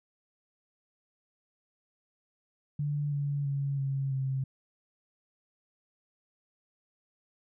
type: tone with pitch steps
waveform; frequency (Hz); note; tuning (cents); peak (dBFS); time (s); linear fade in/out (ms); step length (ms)
sine; 146.1 / 142.85 / 139.66 / 136.55 / 133.51; D3 / D3 / C#3 / C#3 / C3; -9 / -48 / +13 / -26 / +35; -28; 2.79-4.44; 5; 330
effects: none